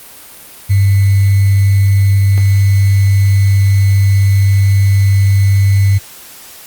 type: tone with sample-and-hold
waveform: sine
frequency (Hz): 98.5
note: G2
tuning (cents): +9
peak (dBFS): -6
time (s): 0.69-5.99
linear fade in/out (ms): 20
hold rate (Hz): 2100
effects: white hiss -35 dBFS RMS until 6.66 s + Opus 32 kbps